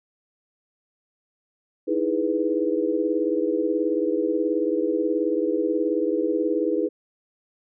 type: chord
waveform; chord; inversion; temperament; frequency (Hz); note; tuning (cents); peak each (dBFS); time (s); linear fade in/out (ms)
sine; E major seventh; third; equal; 311.1 / 329.6 / 415.3 / 493.9; D#4 / E4 / G#4 / B4; 0 / 0 / 0 / 0; -26; 1.87-6.89; 20
effects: none